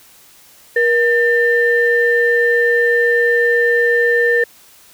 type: tone pair together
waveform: sine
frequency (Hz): 475.2 / 1794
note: A#4 / A6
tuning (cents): +33 / +33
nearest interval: octave + major seventh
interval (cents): 2300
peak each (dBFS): -13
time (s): 0.76-4.44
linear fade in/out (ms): 5
effects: tanh soft clip ceiling -3 dBFS + white hiss -46 dBFS RMS until 4.93 s